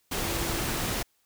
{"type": "tone in noise", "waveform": "sine", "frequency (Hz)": 336.2, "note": "E4", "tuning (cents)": 34, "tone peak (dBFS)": -38, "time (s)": [0.22, 0.8], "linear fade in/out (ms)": 10, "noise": "pink", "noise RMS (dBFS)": -30, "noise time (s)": [0.11, 1.03], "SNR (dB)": -11, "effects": ["white hiss -70 dBFS RMS until 1.25 s"]}